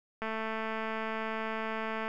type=click train; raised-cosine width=0.5 ms; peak=-21 dBFS; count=412; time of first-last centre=0.22-2.08 s; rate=221 Hz; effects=none